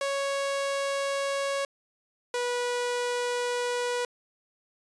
sawtooth tone pair in turn, 554.4 / 488.1 Hz, C#5 / B4, 0 / -20 cents, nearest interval major second, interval 220 cents, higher first, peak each -23 dBFS, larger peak neither, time 0.01-1.65 / 2.34-4.05 s, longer second, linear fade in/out 2 ms, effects resampled to 22050 Hz

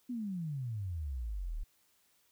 sine exponential sweep, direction down, 255.1 to 34.65 Hz, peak -35 dBFS, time 0.09-1.64 s, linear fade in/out 10 ms, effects white hiss -71 dBFS RMS until 2.31 s

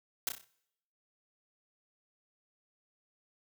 white noise with echo, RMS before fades -32 dBFS, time 0.27-0.29 s, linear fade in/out 2 ms, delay 31 ms, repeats 5, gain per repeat -6 dB, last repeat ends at 0.445 s, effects noise-tail reverb RT60 0.8 s tail -23 dB re dry + high-pass 80 Hz 12 dB/octave

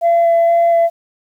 sine tone with vibrato, 677 Hz, E5, 46 cents sharp, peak -7 dBFS, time 0.01-0.9 s, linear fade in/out 50 ms, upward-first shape square, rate 2.1 Hz, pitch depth 8 cents each way, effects tanh soft clip ceiling -7 dBFS + 8-bit

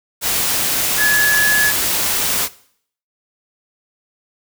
sine tone in noise, 1700 Hz, G#6, 40 cents sharp, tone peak -12 dBFS, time 0.97-1.73 s, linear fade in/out 50 ms, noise white, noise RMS -18 dBFS, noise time 0.21-2.49 s, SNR +3 dB, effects noise-tail reverb RT60 0.6 s tail -19 dB re dry

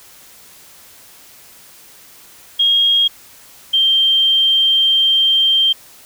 sine tone pair in turn, 3260 / 3160 Hz, G#7 / G7, -33 / +13 cents, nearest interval minor second, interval 54 cents, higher first, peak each -10 dBFS, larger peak neither, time 2.59-3.08 / 3.73-5.73 s, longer second, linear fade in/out 10 ms, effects white hiss -43 dBFS RMS until 6.05 s

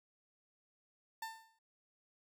30% pulse tone with exponential decay, 895 Hz, A5, 29 cents sharp, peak -36 dBFS, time 1.22-1.59 s, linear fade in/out 5 ms, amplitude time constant 79 ms, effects none

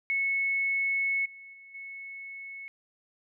sine tone with level steps, 2200 Hz, C#7, 14 cents flat, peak -25 / -45 / -48 / -39 dBFS, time 0.1-2.68 s, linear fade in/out 0 ms, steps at 1.25 / 1.53 / 1.74 s, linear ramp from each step 10 ms, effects none

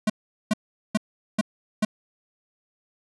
square tone bursts, 214 Hz, A3, 48 cents flat, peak -19 dBFS, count 5, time 0.07-1.85 s, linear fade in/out 5 ms, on 28 ms, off 410 ms, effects resampled to 24000 Hz + 9-bit

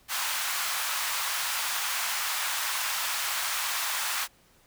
pink high-pass noise, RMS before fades -30 dBFS, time 0.08-4.28 s, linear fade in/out 50 ms, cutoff 930 Hz, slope 24 dB/octave, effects pink hiss -61 dBFS RMS until 4.66 s

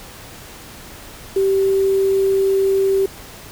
sine tone with quantisation, 388 Hz, G4, 18 cents flat, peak -13 dBFS, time 1.36-3.06 s, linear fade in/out 5 ms, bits 6, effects pink hiss -38 dBFS RMS until 3.51 s

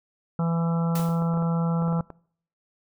harmonic tone, 167.1 Hz, E3, 24 cents sharp, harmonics 1 / 3 / 4 / 5 / 6 / 7 / 8, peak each -22 / -34 / -39 / -37 / -41 / -42 / -37 dBFS, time 0.39-2.01 s, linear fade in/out 2 ms
white noise with exponential decay, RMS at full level -33 dBFS, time 0.95-1.3 s, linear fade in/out 5 ms, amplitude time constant 74 ms
clicks, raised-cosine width 1 ms, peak -24 dBFS, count 11, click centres 0.997 / 1.09 / 1.222 / 1.339 / 1.374 / 1.424 / 1.823 / 1.881 / 1.927 / 1.993 / 2.103 s
effects noise-tail reverb RT60 0.6 s tail -24 dB re dry

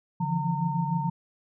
sine tone cluster, 144.1 / 167.6 / 174.3 / 914 Hz, D3 / E3 / F3 / A#5, -33 / +29 / -3 / -34 cents, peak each -30 dBFS, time 0.2-1.1 s, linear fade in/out 10 ms, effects none

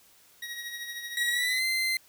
25% pulse tone with tremolo, 1897 Hz, A#6, 30 cents sharp, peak -30 dBFS, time 0.42-1.59 s, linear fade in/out 5 ms, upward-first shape triangle, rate 13 Hz, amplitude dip 55%
30% pulse tone with pitch glide, 1912 to 2073 Hz, A#6 to C7, +43 to -17 cents, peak -23 dBFS, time 1.17-1.97 s, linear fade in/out 2 ms, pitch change +140 cents, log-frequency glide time 1.31-1.64 s
effects white hiss -59 dBFS RMS until 2.08 s

